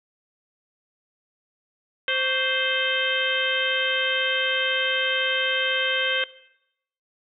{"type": "harmonic tone with a mistuned harmonic", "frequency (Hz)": 522, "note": "C5", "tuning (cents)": -4, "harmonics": [1, 2, 3, 4, 5, 6, 7], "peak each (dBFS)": [-30, -36, -26, -29, -30, -26, -36], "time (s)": [2.08, 6.24], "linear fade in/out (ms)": 2, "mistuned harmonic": 2, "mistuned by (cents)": 130, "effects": ["noise-tail reverb RT60 0.8 s tail -18 dB re dry"]}